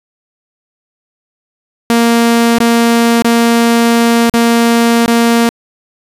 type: tone with dropouts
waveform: sawtooth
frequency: 233.1 Hz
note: A#3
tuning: in tune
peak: -3 dBFS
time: 1.9-5.49 s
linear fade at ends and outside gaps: 0 ms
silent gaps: 2.584-2.603 / 3.222-3.246 / 4.296-4.339 / 5.06-5.079 s
effects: resampled to 32000 Hz